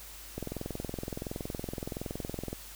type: click train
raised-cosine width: 2 ms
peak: -22 dBFS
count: 47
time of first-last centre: 0.38-2.53 s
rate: 21.4 Hz
effects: added 50 Hz sine -51 dBFS peak until 2.75 s + white hiss -48 dBFS RMS until 2.75 s